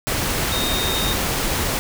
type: tone in noise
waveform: sine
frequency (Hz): 3705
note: A#7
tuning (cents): -11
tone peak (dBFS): -24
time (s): 0.52-1.13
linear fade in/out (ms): 0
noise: pink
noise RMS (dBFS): -22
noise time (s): 0.07-1.79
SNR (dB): -5
effects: none